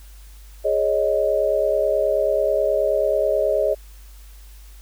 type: chord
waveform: sine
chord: Ab suspended fourth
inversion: none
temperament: just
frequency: 415.3 / 553.7 / 623 Hz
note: Ab4 / Db5 / Eb5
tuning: 0 / -2 / +2 cents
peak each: -23 / -21 / -20 dBFS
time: 0.64-3.75 s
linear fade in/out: 20 ms
effects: added 50 Hz sine -40 dBFS peak until 4.81 s + white hiss -52 dBFS RMS until 4.81 s